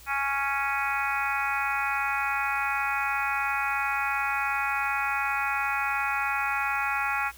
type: harmonic tone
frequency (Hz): 277.2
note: C#4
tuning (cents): 0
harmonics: 3 / 4 / 5 / 6 / 7 / 8 / 9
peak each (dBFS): -31 / -34 / -30 / -35 / -36 / -36 / -32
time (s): 0.06-7.32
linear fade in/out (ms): 50
effects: added 60 Hz sine -51 dBFS peak until 7.37 s + white hiss -51 dBFS RMS until 7.37 s

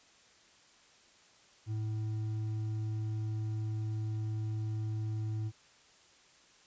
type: tone with hard clipping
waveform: triangle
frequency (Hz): 108.7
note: A2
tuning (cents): -21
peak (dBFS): -34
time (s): 1.66-5.52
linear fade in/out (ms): 50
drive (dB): 8
effects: white hiss -62 dBFS RMS until 6.66 s + resampled to 16000 Hz

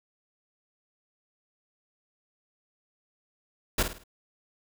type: noise with echo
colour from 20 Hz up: pink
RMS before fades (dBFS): -24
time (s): 3.78-3.83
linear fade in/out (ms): 5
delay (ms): 52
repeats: 4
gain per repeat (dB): -8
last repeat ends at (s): 4.038
effects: none

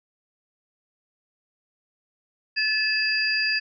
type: tone cluster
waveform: sine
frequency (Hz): 1731 / 2599 / 4815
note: A6 / E7 / D8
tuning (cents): -29 / -25 / +42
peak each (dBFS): -25 / -26 / -25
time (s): 2.56-3.6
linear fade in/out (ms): 20
effects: none

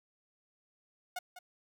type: tone with echo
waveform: sawtooth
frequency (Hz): 724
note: F#5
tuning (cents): -38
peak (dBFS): -32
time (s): 1.16-1.19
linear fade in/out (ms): 5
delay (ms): 200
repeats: 1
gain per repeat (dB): -11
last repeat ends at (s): 1.39
effects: none

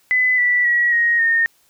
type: tone with pitch steps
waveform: sine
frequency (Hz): 2009 / 1964.2 / 1920.5 / 1877.7 / 1835.9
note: B6 / B6 / B6 / A#6 / A#6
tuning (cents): +29 / -10 / -49 / +12 / -27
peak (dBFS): -13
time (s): 0.11-1.46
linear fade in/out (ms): 0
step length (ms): 270
effects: white hiss -58 dBFS RMS until 1.69 s

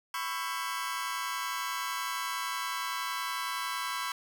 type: chord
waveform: sawtooth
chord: C# half-diminished seventh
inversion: third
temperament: just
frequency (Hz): 997.9 / 1108.7 / 1330.5 / 1596.6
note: B5 / C#6 / E6 / G6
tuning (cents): +18 / 0 / +16 / +31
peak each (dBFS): -33 / -33 / -36 / -37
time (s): 0.14-4.12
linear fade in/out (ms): 2
effects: none

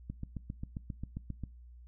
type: click train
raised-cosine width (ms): 5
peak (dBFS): -26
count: 11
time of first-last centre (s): 0.1-1.437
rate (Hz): 7.48
effects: noise-tail reverb RT60 0.3 s tail -22 dB re dry + added 60 Hz sine -50 dBFS peak until 1.87 s

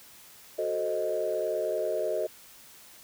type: chord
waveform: sine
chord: F# diminished seventh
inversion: none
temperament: equal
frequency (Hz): 370 / 440 / 523.3 / 622.3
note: F#4 / A4 / C5 / Eb5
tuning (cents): 0 / 0 / 0 / 0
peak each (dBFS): -34 / -32 / -34 / -29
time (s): 0.58-2.27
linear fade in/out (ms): 10
effects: tanh soft clip ceiling -18 dBFS + white hiss -52 dBFS RMS until 3.03 s

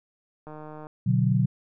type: click train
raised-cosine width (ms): 1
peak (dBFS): -28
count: 62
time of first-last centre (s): 0.47-0.869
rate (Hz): 153
type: chord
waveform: sine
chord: B minor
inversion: none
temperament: equal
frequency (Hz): 123.47 / 146.83 / 185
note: B2 / D3 / F#3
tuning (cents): 0 / 0 / 0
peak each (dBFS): -22 / -25 / -24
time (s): 1.06-1.46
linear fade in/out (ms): 10
effects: none

